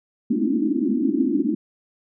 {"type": "band-pass noise", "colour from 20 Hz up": "white", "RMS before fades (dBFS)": -21, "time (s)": [0.3, 1.55], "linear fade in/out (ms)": 5, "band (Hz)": [210, 340], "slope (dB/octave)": 96, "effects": []}